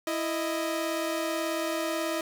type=tone pair together; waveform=sawtooth; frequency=330.3 / 622.3 Hz; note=E4 / D#5; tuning=+4 / 0 cents; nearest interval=major seventh; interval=1096 cents; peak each=-27 dBFS; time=0.07-2.21 s; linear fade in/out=2 ms; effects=none